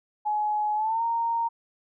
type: tone with pitch glide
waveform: sine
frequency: 844 to 925.7 Hz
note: G#5 to A#5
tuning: +28 to -12 cents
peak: -23 dBFS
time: 0.25-1.49 s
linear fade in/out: 20 ms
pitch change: +160 cents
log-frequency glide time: 0.75-1.03 s
effects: none